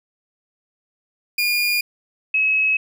30% pulse / sine tone pair in turn, 2424 / 2568 Hz, D#7 / E7, -46 / -46 cents, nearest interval minor second, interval 100 cents, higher second, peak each -15 dBFS, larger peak neither, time 1.38-1.81 / 2.34-2.77 s, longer neither, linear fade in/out 5 ms, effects none

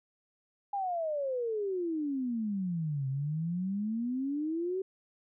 sine exponential two-way sweep, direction down then up, 820 to 131.6 to 386.7 Hz, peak -30 dBFS, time 0.73-4.82 s, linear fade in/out 5 ms, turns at 3.08 s, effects none

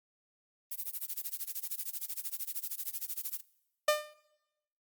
violet noise with tremolo, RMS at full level -35 dBFS, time 0.71-3.41 s, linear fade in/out 10 ms, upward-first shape sine, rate 13 Hz, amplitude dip 95%
sawtooth tone with exponential decay, 602 Hz, D5, 43 cents sharp, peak -18 dBFS, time 3.88-4.14 s, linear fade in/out 5 ms, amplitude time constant 55 ms
effects noise-tail reverb RT60 1.0 s tail -23 dB re dry + Opus 32 kbps

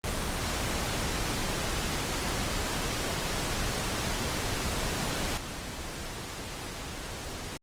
pink noise with level steps, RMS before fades -31 / -38 dBFS, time 0.04-7.57 s, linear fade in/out 0 ms, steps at 5.37 s, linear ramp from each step 2 ms, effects low-pass 10000 Hz 12 dB/octave + Opus 24 kbps

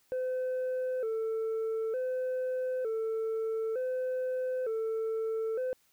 sine tone with vibrato, 476.9 Hz, A#4, 39 cents sharp, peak -27 dBFS, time 0.12-5.73 s, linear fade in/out 0 ms, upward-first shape square, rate 0.55 Hz, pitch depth 120 cents each way, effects tanh soft clip ceiling -29 dBFS + white hiss -69 dBFS RMS until 5.92 s

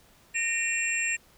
sine tone cluster, 1840 / 2381 / 2722 / 7470 Hz, A#6 / D7 / F7 / A#8, -23 / +23 / -45 / +3 cents, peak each -31 dBFS, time 0.34-1.17 s, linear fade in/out 20 ms, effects pink hiss -59 dBFS RMS until 1.37 s

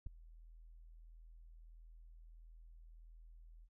sine tone with ADSR envelope, 40.77 Hz, E1, 18 cents flat, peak -34 dBFS, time 0.06-3.69 s, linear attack 7 ms, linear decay 5 ms, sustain -21 dB, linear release 60 ms, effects none

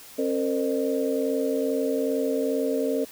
sine tone cluster, 268.9 / 453.6 / 516 / 607 Hz, C4 / A#4 / C5 / D#5, +47 / -47 / -24 / -43 cents, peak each -27 / -26 / -30 / -31 dBFS, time 0.18-3.05 s, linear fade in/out 10 ms, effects white hiss -46 dBFS RMS until 3.11 s

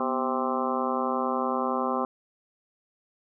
harmonic tone with a mistuned harmonic, 130.81 Hz, C3, in tune, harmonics 2 / 3 / 4 / 5 / 6 / 7 / 8 / 9 / 10, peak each -31 / -34 / -32 / -37 / -32 / -42 / -31 / -34 / -37 dBFS, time 0-2.05 s, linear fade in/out 2 ms, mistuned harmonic 2, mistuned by -91 cents, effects none

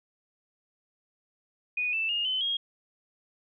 sine tone with pitch steps, 2473 / 2650 / 2841 / 3045 / 3263 Hz, D#7 / E7 / F7 / F#7 / G#7, -11 / +9 / +29 / +49 / -31 cents, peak -26 dBFS, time 1.77-2.57 s, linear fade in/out 5 ms, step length 160 ms, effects none

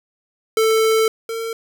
square tone pair in turn, 442.8 / 453.7 Hz, A4 / A#4, +11 / -47 cents, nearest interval unison, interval 42 cents, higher second, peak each -14 / -24 dBFS, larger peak first, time 0.57-1.08 / 1.29-1.53 s, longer first, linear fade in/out 2 ms, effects none

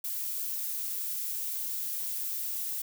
violet noise, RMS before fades -34 dBFS, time 0.04-2.82 s, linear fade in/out 5 ms, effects none

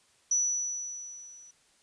sine tone with level ramp, 5920 Hz, F#8, in tune, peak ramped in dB -22 to -50 dBFS, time 0.31-1.51 s, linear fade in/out 5 ms, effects white hiss -65 dBFS RMS until 1.82 s + resampled to 22050 Hz

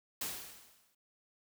white noise with exponential decay, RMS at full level -36 dBFS, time 0.21-0.95 s, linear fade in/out 5 ms, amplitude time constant 160 ms, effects none

